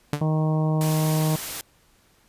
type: tone with exponential decay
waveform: sawtooth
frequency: 146.83 Hz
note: D3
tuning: in tune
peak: -15 dBFS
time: 0.13-0.27 s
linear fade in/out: 2 ms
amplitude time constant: 30 ms
type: harmonic tone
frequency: 156 Hz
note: D#3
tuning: 5 cents sharp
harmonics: 1 / 2 / 3 / 4 / 5 / 6 / 7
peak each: -20 / -30 / -33 / -32 / -36 / -37 / -39 dBFS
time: 0.21-1.36 s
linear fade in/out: 5 ms
type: noise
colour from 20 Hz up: white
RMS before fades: -32 dBFS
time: 0.81-1.61 s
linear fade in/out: 0 ms
effects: pink hiss -60 dBFS RMS until 2.28 s + resampled to 32000 Hz